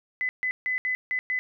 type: tone bursts at uneven times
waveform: sine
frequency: 2013 Hz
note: B6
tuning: 33 cents sharp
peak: -24 dBFS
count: 6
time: 0.21-0.29 / 0.43-0.51 / 0.66-0.78 / 0.85-0.95 / 1.11-1.19 / 1.3-1.39 s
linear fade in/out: 0 ms
effects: none